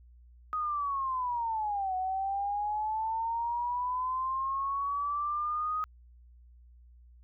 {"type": "linear two-way sweep", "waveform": "sine", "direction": "down then up", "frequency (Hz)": [1256, 739, 1256], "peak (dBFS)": -29, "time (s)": [0.53, 5.84], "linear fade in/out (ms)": 0, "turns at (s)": 1.95, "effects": ["added 60 Hz sine -53 dBFS peak until 7.23 s"]}